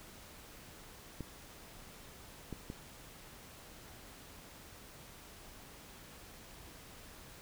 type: clicks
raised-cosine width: 3 ms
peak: -28 dBFS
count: 3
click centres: 1.207 / 2.527 / 2.701 s
effects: pink hiss -54 dBFS RMS until 7.41 s